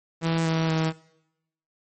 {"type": "tone with pitch steps", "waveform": "sawtooth", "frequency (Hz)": [164.4, 162.2, 160.1], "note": ["E3", "E3", "D#3"], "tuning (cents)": [-4, -28, 50], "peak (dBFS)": -18, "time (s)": [0.21, 0.93], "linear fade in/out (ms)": 50, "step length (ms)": 240, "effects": ["noise-tail reverb RT60 0.8 s tail -19 dB re dry", "MP3 32 kbps"]}